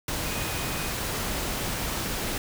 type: tone in noise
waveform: sine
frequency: 2489 Hz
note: D#7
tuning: in tune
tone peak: -40 dBFS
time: 0.25-0.91 s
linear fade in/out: 2 ms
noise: pink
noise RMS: -30 dBFS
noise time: 0.08-2.38 s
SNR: -13 dB
effects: none